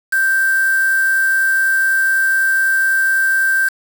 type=tone with quantisation; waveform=sine; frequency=1568 Hz; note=G6; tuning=in tune; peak=-12 dBFS; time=0.12-3.69 s; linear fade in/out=10 ms; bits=4; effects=none